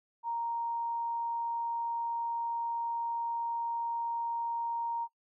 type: tone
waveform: sine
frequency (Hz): 932.3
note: A#5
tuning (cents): 0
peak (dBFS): -31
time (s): 0.23-5.08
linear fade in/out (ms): 50
effects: noise-tail reverb RT60 0.1 s tail -21 dB re dry